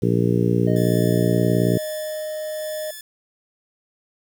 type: harmonic tone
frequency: 58.8 Hz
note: A#1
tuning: 16 cents sharp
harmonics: 2 / 3 / 4 / 5 / 6 / 7 / 8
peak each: -21 / -21 / -27 / -25 / -26 / -24 / -28 dBFS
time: 0.02-1.78 s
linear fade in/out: 10 ms
type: tone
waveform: triangle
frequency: 617 Hz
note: D#5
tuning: 15 cents flat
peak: -24 dBFS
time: 0.67-2.91 s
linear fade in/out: 5 ms
type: tone with tremolo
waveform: 5% pulse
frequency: 1731 Hz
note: A6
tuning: 29 cents flat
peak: -23 dBFS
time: 0.76-3.01 s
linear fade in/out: 2 ms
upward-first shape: sine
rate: 1.1 Hz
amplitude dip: 45%
effects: 8-bit